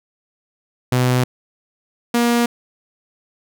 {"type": "tone pair in turn", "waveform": "sawtooth", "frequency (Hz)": [125.8, 237.5], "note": ["B2", "A#3"], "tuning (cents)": [32, 33], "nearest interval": "major seventh", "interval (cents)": 1101, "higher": "second", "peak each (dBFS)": -10, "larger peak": "neither", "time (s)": [[0.92, 1.24], [2.14, 2.46]], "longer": "neither", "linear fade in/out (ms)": 5, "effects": []}